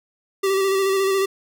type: tone with vibrato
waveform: square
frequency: 387.9 Hz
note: G4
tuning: 18 cents flat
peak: -18 dBFS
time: 0.43-1.26 s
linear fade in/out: 10 ms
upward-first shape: square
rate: 14 Hz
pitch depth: 23 cents each way
effects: none